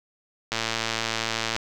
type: click train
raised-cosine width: 0.2 ms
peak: -8 dBFS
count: 119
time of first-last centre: 0.52-1.564 s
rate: 113 Hz
effects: none